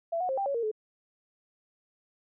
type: tone with pitch steps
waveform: sine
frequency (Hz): 670 / 731 / 531 / 788 / 558 / 465.7 / 430.5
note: E5 / F#5 / C5 / G5 / C#5 / A#4 / A4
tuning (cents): +28 / -21 / +25 / +9 / +11 / -2 / -38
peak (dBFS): -27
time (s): 0.12-0.715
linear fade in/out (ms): 10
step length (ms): 85
effects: none